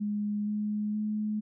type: tone with pitch steps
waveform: sine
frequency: 207.7 / 210.1 / 212.6 Hz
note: G#3 / G#3 / G#3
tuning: 0 / +20 / +41 cents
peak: -28 dBFS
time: 0-1.41 s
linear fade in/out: 20 ms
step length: 470 ms
effects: none